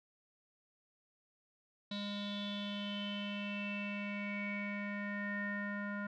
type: tone with low-pass filter sweep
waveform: square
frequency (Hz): 203.9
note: G#3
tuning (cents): -32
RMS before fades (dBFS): -40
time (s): 1.91-6.07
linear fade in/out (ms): 5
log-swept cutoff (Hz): 3900 to 1600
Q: 9.9
effects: none